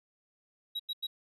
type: tone bursts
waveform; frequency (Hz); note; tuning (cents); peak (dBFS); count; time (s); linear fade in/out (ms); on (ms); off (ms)
triangle; 3849; B7; -45; -31; 3; 0.75-1.07; 10; 46; 91
effects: resampled to 32000 Hz